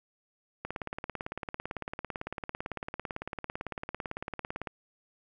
click train, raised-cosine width 0.5 ms, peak -20 dBFS, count 73, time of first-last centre 0.65-4.672 s, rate 17.9 Hz, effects none

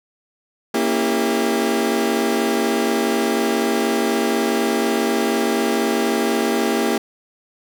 30% pulse chord, A# diminished seventh, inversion none, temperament equal with one note detuned, 233.1 / 277.2 / 329.6 / 400 Hz, A#3 / C#4 / E4 / G4, 0 / 0 / 0 / +35 cents, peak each -19 / -23 / -21 / -19 dBFS, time 0.74-6.98 s, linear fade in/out 5 ms, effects none

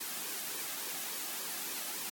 white noise with flanger, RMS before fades -39 dBFS, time 0-2.1 s, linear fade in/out 10 ms, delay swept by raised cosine 1.4 to 2.15 ms, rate 3.5 Hz, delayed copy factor -0.5, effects high-pass 200 Hz 12 dB/octave + AAC 64 kbps

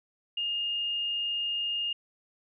sine tone, 2833 Hz, F7, 24 cents sharp, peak -28 dBFS, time 0.37-1.93 s, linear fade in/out 5 ms, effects none

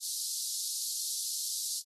pink high-pass noise, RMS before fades -35 dBFS, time 0-1.83 s, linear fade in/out 50 ms, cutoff 4100 Hz, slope 48 dB/octave, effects AAC 32 kbps

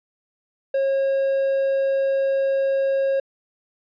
triangle tone, 543 Hz, C#5, 36 cents flat, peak -16 dBFS, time 0.74-3.2 s, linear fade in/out 5 ms, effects resampled to 11025 Hz

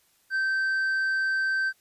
triangle tone with tanh clipping, 1554 Hz, G6, 16 cents flat, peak -24 dBFS, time 0.3-1.73 s, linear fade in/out 50 ms, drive 8 dB, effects white hiss -65 dBFS RMS until 1.8 s + resampled to 32000 Hz

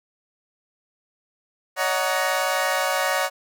20% pulse chord, D# minor seventh, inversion third, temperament equal with one note detuned, 563.1 / 622.3 / 740 / 932.3 Hz, C#5 / D#5 / F#5 / A#5, +27 / 0 / 0 / 0 cents, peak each -20 / -23 / -21 / -24 dBFS, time 1.76-3.3 s, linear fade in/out 50 ms, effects none

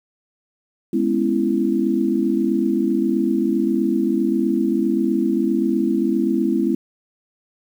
sine chord, C# minor seventh, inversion second, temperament just, 207.9 / 249.5 / 277.2 / 332.6 Hz, G#3 / B3 / C#4 / E4, +2 / +18 / 0 / +16 cents, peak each -22 / -22 / -24 / -20 dBFS, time 0.93-6.75 s, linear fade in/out 5 ms, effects 8-bit

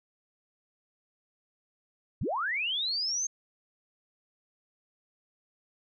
sine linear sweep, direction up, 54 to 6450 Hz, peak -28 dBFS, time 2.21-3.27 s, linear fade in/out 5 ms, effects none

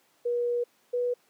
sine tone pair in turn, 481.1 / 489.2 Hz, B4 / B4, -45 / -16 cents, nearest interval unison, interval 29 cents, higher second, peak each -24 dBFS, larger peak neither, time 0.25-0.64 / 0.93-1.14 s, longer first, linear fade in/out 10 ms, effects pink hiss -65 dBFS RMS until 1.29 s + high-pass 300 Hz 12 dB/octave

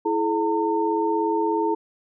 sine tone cluster, 330.1 / 426.8 / 909 Hz, E4 / G#4 / A#5, +2 / +47 / -44 cents, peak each -24 dBFS, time 0.05-1.75 s, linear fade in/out 10 ms, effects none

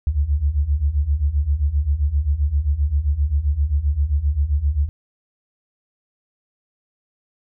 sine beating tone pair, 68 / 75.6 Hz, C#2 / D#2, -33 / -49 cents, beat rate 7.6 Hz, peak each -21 / -18 dBFS, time 0.07-4.89 s, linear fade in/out 0 ms, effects none

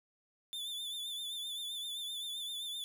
45% pulse tone with vibrato, 3520 Hz, A7, in tune, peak -38 dBFS, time 0.53-2.84 s, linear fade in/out 0 ms, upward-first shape triangle, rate 7.7 Hz, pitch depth 65 cents each way, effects none

